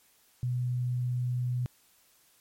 sine tone, 124.1 Hz, B2, 9 cents sharp, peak -27 dBFS, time 0.43-1.66 s, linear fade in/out 0 ms, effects white hiss -64 dBFS RMS until 2.4 s + MP3 64 kbps

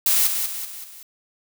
blue noise with echo, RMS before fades -18 dBFS, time 0.06-0.27 s, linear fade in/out 2 ms, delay 190 ms, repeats 4, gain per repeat -6 dB, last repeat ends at 1.03 s, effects none

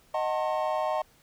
triangle chord, D# diminished seventh, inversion none, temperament just, 622.3 / 746.7 / 896 / 1075.3 Hz, D#5 / F#5 / A5 / C6, 0 / +16 / +31 / +47 cents, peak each -27 / -30 / -31 / -32 dBFS, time 0.14-1.02 s, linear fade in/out 5 ms, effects pink hiss -61 dBFS RMS until 1.22 s

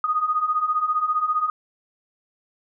sine beating tone pair, 1230 / 1245 Hz, D#6 / D#6, -20 / +1 cents, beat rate 15 Hz, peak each -25 / -21 dBFS, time 0.04-1.5 s, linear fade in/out 2 ms, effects none

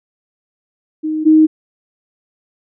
sine tone pair in turn, 311.1 / 312.8 Hz, D#4 / D#4, 0 / +9 cents, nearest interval unison, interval 9 cents, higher second, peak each -16 / -5 dBFS, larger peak second, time 1.03-1.25 / 1.25-1.47 s, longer neither, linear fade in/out 20 ms, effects none

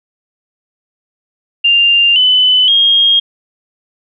sine tone with pitch steps, 2794 / 3012 / 3247 Hz, F7 / F#7 / G#7, 0 / +30 / -40 cents, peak -6 dBFS, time 1.64-3.2 s, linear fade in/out 10 ms, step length 520 ms, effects none

